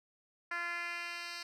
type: tone with band-pass filter sweep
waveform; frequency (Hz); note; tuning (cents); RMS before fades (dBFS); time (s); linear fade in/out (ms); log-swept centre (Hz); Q
10% pulse; 345; F4; -21; -40; 0.51-1.43; 5; 1700 to 4000; 2.1
effects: none